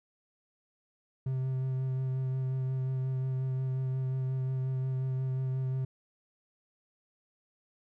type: tone with vibrato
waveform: triangle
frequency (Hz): 130.81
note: C3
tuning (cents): 0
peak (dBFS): -27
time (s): 1.26-5.85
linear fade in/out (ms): 5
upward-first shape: sine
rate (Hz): 5.6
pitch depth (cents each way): 15
effects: none